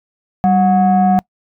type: tone pair together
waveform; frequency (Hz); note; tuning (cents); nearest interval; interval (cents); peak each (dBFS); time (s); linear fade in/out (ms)
sine; 193.34 / 731; G3 / F#5; -24 / -21; octave + major seventh; 2303; -10; 0.44-1.19; 0
effects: noise-tail reverb RT60 0.1 s tail -26 dB re dry + tanh soft clip ceiling -5 dBFS